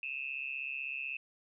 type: tone with amplitude modulation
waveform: sine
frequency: 2603 Hz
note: E7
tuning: 22 cents flat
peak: -32 dBFS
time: 0.03-1.17 s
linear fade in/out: 2 ms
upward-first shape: sine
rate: 136 Hz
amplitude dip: 95%
effects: none